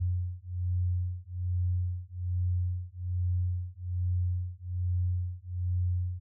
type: beating tone pair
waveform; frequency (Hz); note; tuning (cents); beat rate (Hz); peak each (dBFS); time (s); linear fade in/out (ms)
sine; 89.1 / 90.3; F2 / F#2; +35 / -42; 1.2; -31; 0-6.2; 20
effects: none